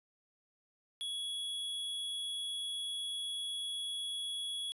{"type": "tone", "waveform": "square", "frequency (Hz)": 3358, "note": "G#7", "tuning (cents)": 18, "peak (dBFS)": -37, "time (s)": [1.01, 4.72], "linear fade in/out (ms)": 0, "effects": ["resampled to 24000 Hz"]}